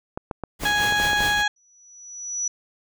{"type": "clicks", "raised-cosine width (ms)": 1, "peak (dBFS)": -15, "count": 8, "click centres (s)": [0.175, 0.312, 0.437, 0.636, 0.924, 1, 1.132, 1.206]}
{"type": "noise with tremolo", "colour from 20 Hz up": "pink", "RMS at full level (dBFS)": -28, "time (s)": [0.59, 1.44], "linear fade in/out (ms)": 50, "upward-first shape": "triangle", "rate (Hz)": 4.9, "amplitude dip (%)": 70}
{"type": "harmonic tone", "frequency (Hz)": 830.6, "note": "G#5", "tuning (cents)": 0, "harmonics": [1, 2, 3, 4, 5, 7, 8, 9], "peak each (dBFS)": [-25, -21, -33, -27, -34, -41, -37, -44], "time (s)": [0.65, 1.48], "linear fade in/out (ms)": 5}
{"type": "tone with exponential growth", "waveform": "sine", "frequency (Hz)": 5900, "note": "F#8", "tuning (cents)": -6, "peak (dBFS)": -21, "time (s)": [1.56, 2.48], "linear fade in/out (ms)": 5, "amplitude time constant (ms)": 200}
{"effects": []}